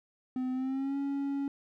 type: tone with pitch glide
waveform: triangle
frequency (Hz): 255.7 to 278.8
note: C4 to C#4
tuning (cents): -40 to +10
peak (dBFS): -28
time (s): 0.36-1.48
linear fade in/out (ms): 2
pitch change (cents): +150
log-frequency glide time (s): 0.52-0.97
effects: none